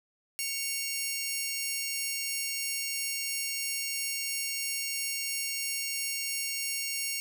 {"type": "tone pair together", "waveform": "10% pulse", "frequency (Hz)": [2217, 2772], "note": ["C#7", "F7"], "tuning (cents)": [0, -14], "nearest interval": "major third", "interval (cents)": 386, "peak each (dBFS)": -25, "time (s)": [0.39, 7.2], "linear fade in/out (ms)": 0, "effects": []}